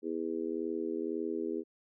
harmonic tone, 81.9 Hz, E2, 11 cents flat, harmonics 3 / 4 / 5 / 6, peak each -40 / -36 / -36 / -45 dBFS, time 0.02-1.64 s, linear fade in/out 50 ms, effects none

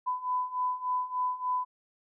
sine beating tone pair, 1000 / 1003.4 Hz, B5 / B5, +21 / +27 cents, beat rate 3.4 Hz, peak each -33 / -30 dBFS, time 0.06-1.65 s, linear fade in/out 20 ms, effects none

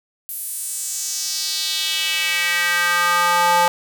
square tone with high-pass filter sweep, 174.61 Hz, F3, in tune, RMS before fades -20 dBFS, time 0.29-3.68 s, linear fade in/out 0 ms, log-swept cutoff 12000 to 780 Hz, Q 2.6, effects none

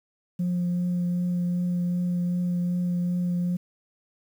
sine tone with vibrato, 177 Hz, F3, 23 cents sharp, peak -21 dBFS, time 0.39-3.57 s, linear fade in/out 10 ms, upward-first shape triangle, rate 2.6 Hz, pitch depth 13 cents each way, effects tanh soft clip ceiling -21 dBFS + 9-bit

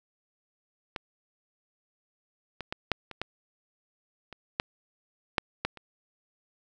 clicks, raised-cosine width 0.3 ms, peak -17 / -20 / -16 / -8 / -24 / -15 / -26 / -9 / -7 / -11 / -29 dBFS, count 11, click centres 0.962 / 2.607 / 2.725 / 2.917 / 3.113 / 3.216 / 4.327 / 4.599 / 5.382 / 5.65 / 5.773 s, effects none

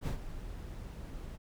brown noise with ADSR envelope, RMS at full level -31 dBFS, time 0.01-1.38 s, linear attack 62 ms, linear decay 98 ms, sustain -12 dB, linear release 34 ms, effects none

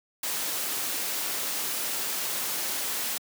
white noise with amplitude modulation, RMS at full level -29 dBFS, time 0.23-3.18 s, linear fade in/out 5 ms, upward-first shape sine, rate 265 Hz, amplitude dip 30%, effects high-pass 200 Hz 12 dB/octave

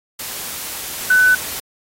sine tone in noise, 1500 Hz, F#6, 23 cents sharp, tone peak -9 dBFS, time 1.1-1.35 s, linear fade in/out 5 ms, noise white, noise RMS -27 dBFS, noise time 0.19-1.6 s, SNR +15 dB, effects AAC 48 kbps

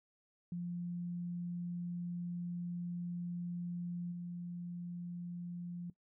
sine tone with level steps, 174.61 Hz, F3, in tune, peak -37 / -40 dBFS, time 0.52-5.9 s, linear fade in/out 2 ms, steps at 4.11 s, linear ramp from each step 20 ms, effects noise-tail reverb RT60 0.1 s tail -17 dB re dry

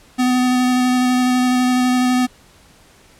square tone with vibrato, 251.2 Hz, B3, 30 cents sharp, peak -14 dBFS, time 0.18-2.27 s, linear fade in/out 20 ms, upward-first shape square, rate 12 Hz, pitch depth 9 cents each way, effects pink hiss -49 dBFS RMS until 3.19 s + low-pass 11000 Hz 12 dB/octave

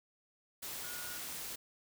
sine tone in noise, 1443 Hz, F#6, 44 cents flat, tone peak -49 dBFS, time 0.83-1.19 s, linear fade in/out 10 ms, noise white, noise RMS -43 dBFS, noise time 0.62-1.56 s, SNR -9 dB, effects none

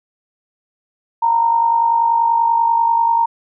sine tone with amplitude modulation, 925 Hz, A#5, 14 cents flat, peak -9 dBFS, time 1.22-3.26 s, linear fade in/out 10 ms, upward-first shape sine, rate 50.3 Hz, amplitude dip 55%, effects none

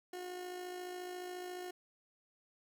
30% pulse tone with amplitude modulation, 361 Hz, F#4, 43 cents flat, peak -38 dBFS, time 0.13-1.71 s, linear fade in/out 5 ms, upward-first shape sine, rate 54.3 Hz, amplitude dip 40%, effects none

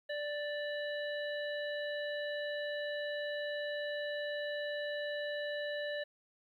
harmonic tone with a mistuned harmonic, 587.3 Hz, D5, in tune, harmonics 1 / 3 / 5 / 7, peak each -37 / -41 / -49 / -48 dBFS, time 0.09-6.04 s, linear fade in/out 10 ms, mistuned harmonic 7, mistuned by -74 cents, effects 12-bit

